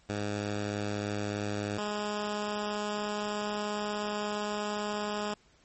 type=tone pair in turn; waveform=10% pulse; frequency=103.2 / 208.5 Hz; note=G#2 / G#3; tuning=-10 / +7 cents; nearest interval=octave; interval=1217 cents; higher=second; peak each=-23 dBFS; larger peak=neither; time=0.09-1.78 / 1.78-5.34 s; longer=second; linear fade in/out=5 ms; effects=pink hiss -64 dBFS RMS until 5.64 s + MP3 32 kbps